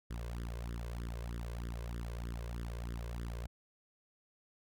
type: tone with flanger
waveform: sawtooth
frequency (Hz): 58.27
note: A#1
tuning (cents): 0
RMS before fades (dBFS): -41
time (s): 0.1-3.47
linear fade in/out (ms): 10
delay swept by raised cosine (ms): 0.58 to 1.98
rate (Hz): 3.2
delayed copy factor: +0.95
effects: none